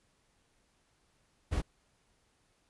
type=noise; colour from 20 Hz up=brown; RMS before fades=-31 dBFS; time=1.51-1.62 s; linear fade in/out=20 ms; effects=pink hiss -72 dBFS RMS until 2.69 s + resampled to 24000 Hz